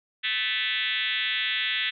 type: tone with frequency modulation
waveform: sine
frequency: 2661 Hz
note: E7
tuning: 16 cents sharp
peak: -24 dBFS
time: 0.23-1.91 s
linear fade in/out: 20 ms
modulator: 227 Hz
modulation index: 4.4
effects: none